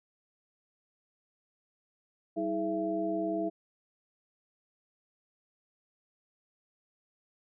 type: tone cluster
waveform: sine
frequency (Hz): 193.3 / 322.5 / 420.4 / 671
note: G3 / E4 / G#4 / E5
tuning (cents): -24 / -38 / +21 / +31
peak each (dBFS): -40 / -32 / -38 / -33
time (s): 2.36-3.5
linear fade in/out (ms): 20
effects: none